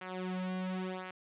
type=tone with flanger; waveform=sawtooth; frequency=185 Hz; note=F#3; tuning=in tune; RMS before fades=-38 dBFS; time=0.01-1.11 s; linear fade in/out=5 ms; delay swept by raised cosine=0.23 to 3.13 ms; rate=0.93 Hz; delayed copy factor=-0.95; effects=resampled to 8000 Hz + 11-bit